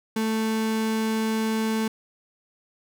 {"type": "tone", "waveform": "35% pulse", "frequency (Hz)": 220.8, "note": "A3", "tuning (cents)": 6, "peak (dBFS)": -21, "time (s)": [0.16, 1.88], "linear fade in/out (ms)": 5, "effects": []}